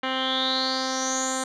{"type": "tone with low-pass filter sweep", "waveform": "10% pulse", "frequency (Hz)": 261.6, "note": "C4", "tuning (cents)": 0, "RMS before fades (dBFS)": -26, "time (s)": [0.03, 1.44], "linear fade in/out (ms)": 5, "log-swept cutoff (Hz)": [2700, 8100], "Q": 9.1, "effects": []}